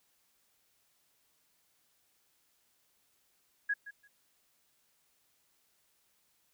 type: tone with echo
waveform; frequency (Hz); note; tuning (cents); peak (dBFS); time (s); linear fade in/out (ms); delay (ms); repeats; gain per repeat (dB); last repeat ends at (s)
sine; 1661.2; G#6; 0; -28; 3.69-3.74; 10; 170; 2; -15; 4.08
effects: white hiss -73 dBFS RMS until 6.53 s